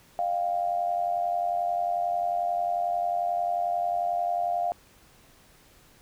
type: tone with amplitude modulation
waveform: sine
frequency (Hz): 700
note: F5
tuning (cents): +4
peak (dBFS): -21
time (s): 0.19-4.72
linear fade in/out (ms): 0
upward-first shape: sine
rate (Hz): 91.2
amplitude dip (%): 70
effects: pink hiss -57 dBFS RMS until 6.01 s